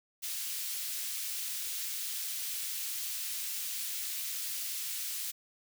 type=high-pass noise; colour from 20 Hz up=white; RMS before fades=-37 dBFS; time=0.22-5.32 s; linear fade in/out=20 ms; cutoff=2600 Hz; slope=12 dB/octave; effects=none